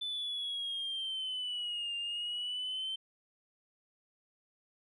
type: linear two-way sweep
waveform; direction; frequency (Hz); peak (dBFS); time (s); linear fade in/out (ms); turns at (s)
sine; down then up; 3520 to 2794 to 3109; -33; 0.01-2.96; 10; 1.96
effects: tanh soft clip ceiling -32 dBFS